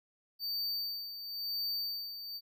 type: tone with tremolo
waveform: square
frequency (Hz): 4600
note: D8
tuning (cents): -37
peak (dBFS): -33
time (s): 0.39-2.41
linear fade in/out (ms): 50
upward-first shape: sine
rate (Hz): 0.97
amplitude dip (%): 65
effects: none

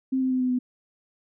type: tone with pitch steps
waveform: sine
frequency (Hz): 262.7 / 259.5 / 256.4 / 253.3 / 250.3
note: C4 / C4 / C4 / B3 / B3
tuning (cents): +7 / -14 / -35 / +44 / +23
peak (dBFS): -21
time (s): 0.12-0.59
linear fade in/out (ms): 10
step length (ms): 94
effects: none

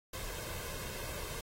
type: noise with comb filter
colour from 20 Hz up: pink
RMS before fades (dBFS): -42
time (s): 0.13-1.41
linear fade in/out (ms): 5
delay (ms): 1.9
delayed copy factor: +0.55
effects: AAC 48 kbps

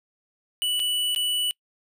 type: tone with dropouts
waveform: square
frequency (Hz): 2960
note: F#7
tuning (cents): 0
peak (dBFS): -23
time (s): 0.62-1.51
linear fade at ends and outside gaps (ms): 0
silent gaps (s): 0.795-0.8 / 1.148-1.161
effects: noise-tail reverb RT60 0.1 s tail -26 dB re dry

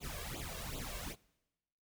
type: noise with flanger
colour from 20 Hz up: pink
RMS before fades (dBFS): -43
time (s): 0-1.16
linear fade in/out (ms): 50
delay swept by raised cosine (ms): 0.27 to 1.87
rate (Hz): 2.6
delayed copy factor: +1
effects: noise-tail reverb RT60 1.0 s tail -23 dB re dry

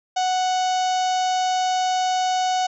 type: harmonic tone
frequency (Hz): 740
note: F#5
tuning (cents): 0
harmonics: 1 / 2 / 3 / 4 / 5 / 6 / 7 / 8 / 9 / 10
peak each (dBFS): -19 / -35 / -39 / -33 / -36 / -37 / -39 / -37 / -38 / -47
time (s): 0.16-2.67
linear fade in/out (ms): 10
effects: none

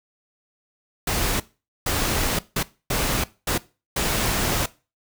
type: noise bursts at uneven times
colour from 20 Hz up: pink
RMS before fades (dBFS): -23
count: 6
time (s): 1.07-1.4 / 1.86-2.39 / 2.56-2.63 / 2.9-3.24 / 3.47-3.58 / 3.96-4.66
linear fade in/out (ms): 5
effects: noise-tail reverb RT60 0.3 s tail -19 dB re dry

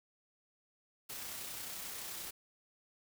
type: noise with amplitude modulation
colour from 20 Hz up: white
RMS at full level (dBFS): -43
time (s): 1.09-2.31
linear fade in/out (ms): 10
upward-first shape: sine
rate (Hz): 31.4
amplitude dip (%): 25
effects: none

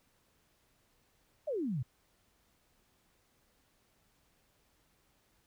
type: exponential sweep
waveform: sine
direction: down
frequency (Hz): 647 to 113.1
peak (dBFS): -32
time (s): 1.47-1.83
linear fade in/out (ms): 10
effects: pink hiss -72 dBFS RMS until 5.46 s

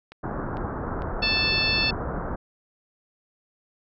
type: click train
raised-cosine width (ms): 0.3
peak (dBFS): -26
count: 4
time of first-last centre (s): 0.12-1.471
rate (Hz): 2.22
type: low-pass noise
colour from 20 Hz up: pink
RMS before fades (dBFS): -30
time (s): 0.23-2.36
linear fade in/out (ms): 10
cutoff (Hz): 1500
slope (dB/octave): 48
type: harmonic tone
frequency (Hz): 880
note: A5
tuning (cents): 0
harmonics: 2 / 3 / 4 / 5 / 6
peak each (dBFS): -33 / -24 / -31 / -25 / -34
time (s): 1.22-1.91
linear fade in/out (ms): 10
effects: none

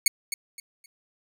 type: tone with echo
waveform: 10% pulse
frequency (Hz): 2217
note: C#7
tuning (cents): 0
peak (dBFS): -7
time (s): 0.06-0.08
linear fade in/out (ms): 2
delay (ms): 260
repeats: 3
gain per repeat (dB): -11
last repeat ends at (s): 0.86
effects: none

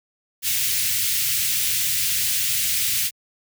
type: band-stop noise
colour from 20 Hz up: white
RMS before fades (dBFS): -22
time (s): 0.42-3.11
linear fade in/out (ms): 50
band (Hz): 140 to 2000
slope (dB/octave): 24
effects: high-pass 80 Hz 12 dB/octave

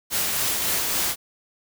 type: noise with tremolo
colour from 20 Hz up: white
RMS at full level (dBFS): -23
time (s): 0.1-1.16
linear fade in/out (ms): 50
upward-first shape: sine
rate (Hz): 3.6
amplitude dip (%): 25
effects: none

